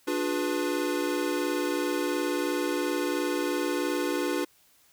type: chord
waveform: square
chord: D diminished seventh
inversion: none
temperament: equal with one note detuned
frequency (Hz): 293.7 / 356.6 / 415.3 / 493.9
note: D4 / F4 / Ab4 / Cb5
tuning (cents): 0 / +36 / 0 / 0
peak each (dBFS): -31 / -31 / -37 / -34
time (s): 0.07-4.45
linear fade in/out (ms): 10
effects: white hiss -62 dBFS RMS until 4.92 s